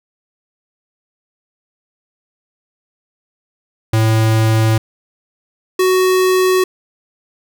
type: tone pair in turn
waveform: square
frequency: 110.9 / 371.5 Hz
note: A2 / F#4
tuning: +14 / +7 cents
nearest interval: octave + major sixth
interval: 2093 cents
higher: second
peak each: -11 dBFS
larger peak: neither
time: 3.93-4.78 / 5.79-6.64 s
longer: neither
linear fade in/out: 5 ms
effects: none